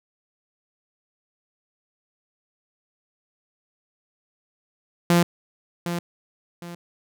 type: tone with echo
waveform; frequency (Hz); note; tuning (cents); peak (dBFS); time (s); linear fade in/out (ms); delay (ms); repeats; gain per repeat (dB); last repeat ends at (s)
sawtooth; 172.6; F3; -20; -11; 5.1-5.23; 2; 760; 2; -10; 6.75
effects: none